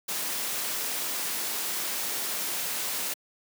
white noise, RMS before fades -31 dBFS, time 0.08-3.14 s, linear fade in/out 10 ms, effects high-pass 200 Hz 12 dB/octave

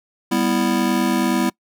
square chord, E minor, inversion first, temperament just, 197.78 / 247.2 / 329.6 Hz, G3 / B3 / E4, +16 / +2 / 0 cents, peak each -23 / -21 / -22 dBFS, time 0.31-1.5 s, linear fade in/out 10 ms, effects noise-tail reverb RT60 0.1 s tail -24 dB re dry

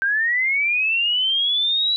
sine linear sweep, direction up, 1556 to 3951 Hz, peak -17 dBFS, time 0.02-1.96 s, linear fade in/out 0 ms, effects none

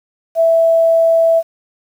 sine tone, 659.3 Hz, E5, in tune, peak -8 dBFS, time 0.35-1.43 s, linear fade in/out 50 ms, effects 7-bit

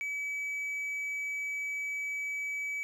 triangle tone, 2287 Hz, D7, 47 cents flat, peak -31 dBFS, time 0.01-2.83 s, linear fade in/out 0 ms, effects none

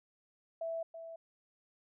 sine tone with echo, 659.3 Hz, E5, in tune, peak -35 dBFS, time 0.61-0.83 s, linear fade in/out 5 ms, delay 330 ms, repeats 1, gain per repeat -9 dB, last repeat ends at 1.16 s, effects none

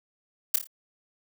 blue noise with echo, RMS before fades -20 dBFS, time 0.54-0.56 s, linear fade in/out 5 ms, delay 28 ms, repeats 4, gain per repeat -7 dB, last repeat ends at 0.672 s, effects none

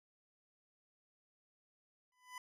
25% pulse tone with exponential growth, 1000 Hz, B5, 21 cents sharp, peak -39 dBFS, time 2.12-2.38 s, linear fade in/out 2 ms, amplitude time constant 56 ms, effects resampled to 32000 Hz

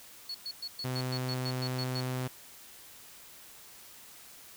sine tone bursts, 4381 Hz, C#8, 21 cents flat, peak -35 dBFS, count 11, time 0.29-2.006 s, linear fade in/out 5 ms, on 56 ms, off 110 ms
sawtooth tone, 127.9 Hz, C3, 39 cents flat, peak -28 dBFS, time 0.84-2.28 s, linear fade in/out 10 ms
effects white hiss -52 dBFS RMS until 4.56 s

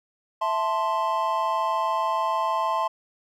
triangle chord, A minor, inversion second, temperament equal, 659.3 / 880 / 1046.5 Hz, E5 / A5 / C6, 0 / 0 / 0 cents, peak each -27 / -25 / -23 dBFS, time 0.41-2.88 s, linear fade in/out 10 ms, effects none

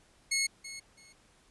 15% pulse tone with echo, 2178 Hz, C#7, 31 cents flat, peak -21 dBFS, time 0.31-0.47 s, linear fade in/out 10 ms, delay 330 ms, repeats 2, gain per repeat -14 dB, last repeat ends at 1.13 s, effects pink hiss -64 dBFS RMS until 1.5 s + resampled to 24000 Hz

